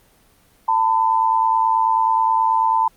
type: tone pair together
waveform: sine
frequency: 895 / 1004.3 Hz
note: A5 / B5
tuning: +29 / +29 cents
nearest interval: major second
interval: 200 cents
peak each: -16 / -18 dBFS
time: 0.68-2.88 s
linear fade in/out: 5 ms
effects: pink hiss -55 dBFS RMS until 2.96 s + Opus 24 kbps